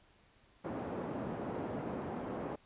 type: band-pass noise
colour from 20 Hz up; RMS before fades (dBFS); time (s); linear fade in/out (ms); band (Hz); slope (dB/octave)
pink; -40; 0.64-2.56; 10; 180 to 770; 12
effects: pink hiss -66 dBFS RMS until 2.65 s + resampled to 8000 Hz